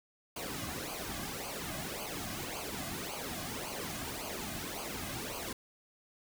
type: noise with flanger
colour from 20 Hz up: pink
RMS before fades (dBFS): -40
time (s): 0.36-5.53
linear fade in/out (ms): 5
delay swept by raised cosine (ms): 0.54 to 2.24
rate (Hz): 1.8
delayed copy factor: -0.75
effects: none